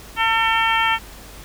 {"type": "harmonic tone", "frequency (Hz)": 450.6, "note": "A4", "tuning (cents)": 41, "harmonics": [2, 3, 4, 5, 6, 7], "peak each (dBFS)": [-20, -22, -23, -24, -25, -25], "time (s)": [0.16, 0.99], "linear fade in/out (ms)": 50, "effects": ["added 50 Hz sine -42 dBFS peak until 1.44 s", "pink hiss -41 dBFS RMS until 1.44 s"]}